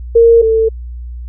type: tone pair in turn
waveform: sine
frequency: 462.4 / 445.9 Hz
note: A#4 / A4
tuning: -14 / +23 cents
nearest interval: minor second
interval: 63 cents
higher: first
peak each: -3 / -8 dBFS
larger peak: first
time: 0.15-0.42 / 0.42-0.69 s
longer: neither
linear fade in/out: 10 ms
effects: added 60 Hz sine -23 dBFS peak until 1.28 s